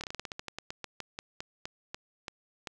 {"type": "slowing click train", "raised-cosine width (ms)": 0.2, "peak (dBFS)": -20, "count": 20, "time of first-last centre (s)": [0.01, 2.672], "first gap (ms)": 27, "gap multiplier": 1.16, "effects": []}